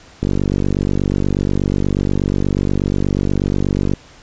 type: click train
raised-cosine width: 3 ms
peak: -4 dBFS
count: 180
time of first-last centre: 0.23-3.936 s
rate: 48.3 Hz
effects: pink hiss -44 dBFS RMS until 4.22 s + resampled to 16000 Hz